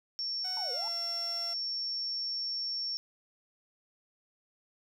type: tone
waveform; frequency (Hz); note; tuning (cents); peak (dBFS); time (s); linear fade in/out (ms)
sine; 5460; F8; -40; -32; 0.19-2.97; 0
type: tone with pitch glide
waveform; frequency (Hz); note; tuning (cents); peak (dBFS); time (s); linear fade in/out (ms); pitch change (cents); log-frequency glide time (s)
sawtooth; 742 to 684.4; F#5 to F5; +5 to -35; -40; 0.44-1.54; 10; -140; 0.68-0.82
type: linear two-way sweep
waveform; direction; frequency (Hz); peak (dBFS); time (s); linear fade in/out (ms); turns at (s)
sine; down then up; 927 to 460.2 to 927; -40; 0.57-0.88; 0; 0.72
effects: none